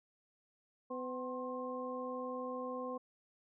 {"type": "harmonic tone with a mistuned harmonic", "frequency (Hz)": 252.8, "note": "B3", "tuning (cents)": 41, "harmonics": [1, 2, 3, 4], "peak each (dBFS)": [-44, -41, -51, -44], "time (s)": [0.9, 2.98], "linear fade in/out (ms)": 10, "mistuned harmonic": 4, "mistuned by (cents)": 82, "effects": []}